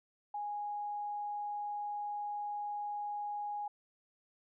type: tone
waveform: sine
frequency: 827 Hz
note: G#5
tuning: 8 cents flat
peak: -36 dBFS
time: 0.34-3.68 s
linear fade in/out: 5 ms
effects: none